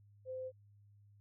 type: tone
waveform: sine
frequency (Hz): 516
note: C5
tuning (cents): -24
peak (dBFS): -40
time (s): 0.25-0.52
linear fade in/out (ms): 50
effects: added 102 Hz sine -61 dBFS peak until 1.2 s